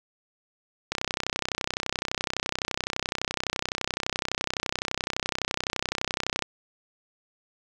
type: click train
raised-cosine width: 0.2 ms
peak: -9 dBFS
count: 176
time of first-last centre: 0.92-6.423 s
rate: 31.8 Hz
effects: none